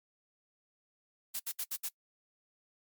blue noise bursts, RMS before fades -36 dBFS, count 5, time 1.34-1.889 s, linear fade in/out 10 ms, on 57 ms, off 66 ms, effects noise-tail reverb RT60 0.1 s tail -24 dB re dry + MP3 96 kbps

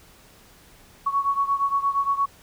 sine beating tone pair, 1112 / 1120.6 Hz, C#6 / C#6, +5 / +18 cents, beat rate 8.6 Hz, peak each -22 / -25 dBFS, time 1.06-2.26 s, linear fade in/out 10 ms, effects pink hiss -52 dBFS RMS until 2.42 s

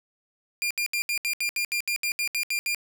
sawtooth tone bursts, 2401 Hz, D7, 38 cents sharp, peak -21 dBFS, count 14, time 0.62-2.747 s, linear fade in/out 0 ms, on 86 ms, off 71 ms, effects none

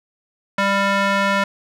square tone with band-pass filter, 198.1 Hz, G3, 18 cents sharp, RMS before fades -18 dBFS, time 0.58-1.44 s, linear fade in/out 5 ms, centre 1500 Hz, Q 1, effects none

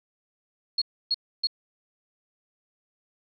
sine tone bursts, 4315 Hz, C#8, 47 cents flat, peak -21 dBFS, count 3, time 0.78-1.471 s, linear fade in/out 5 ms, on 37 ms, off 290 ms, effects none

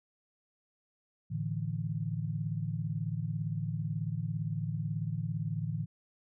sine chord, A suspended fourth, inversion none, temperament equal, 110 / 146.83 / 164.81 Hz, A2 / D3 / E3, 0 / 0 / 0 cents, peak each -36 / -36 / -36 dBFS, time 1.3-5.86 s, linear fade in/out 20 ms, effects none

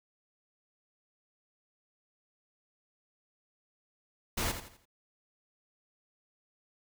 pink noise with echo, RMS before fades -32 dBFS, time 4.37-4.52 s, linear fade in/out 10 ms, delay 84 ms, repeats 4, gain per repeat -9 dB, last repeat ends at 4.856 s, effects none

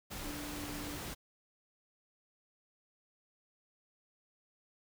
sine tone in noise, 293.7 Hz, D4, in tune, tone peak -44 dBFS, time 0.23-0.98 s, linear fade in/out 20 ms, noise pink, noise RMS -43 dBFS, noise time 0.1-1.15 s, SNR -4 dB, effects none

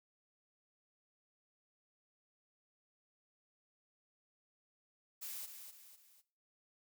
blue noise with echo, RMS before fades -45 dBFS, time 5.21-5.47 s, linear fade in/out 20 ms, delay 250 ms, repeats 3, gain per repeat -7 dB, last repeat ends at 6.22 s, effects noise-tail reverb RT60 0.4 s tail -17 dB re dry

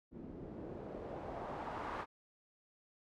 white noise with low-pass filter sweep, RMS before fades -45 dBFS, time 0.11-2.06 s, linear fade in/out 50 ms, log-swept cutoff 260 to 1200 Hz, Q 1.6, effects none

